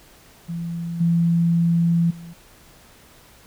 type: tone with level steps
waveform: sine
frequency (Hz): 169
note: E3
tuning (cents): +43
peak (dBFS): -25 / -15 / -35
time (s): 0.48-2.34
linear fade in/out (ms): 20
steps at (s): 1 / 2.1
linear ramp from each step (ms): 10
effects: pink hiss -50 dBFS RMS until 3.46 s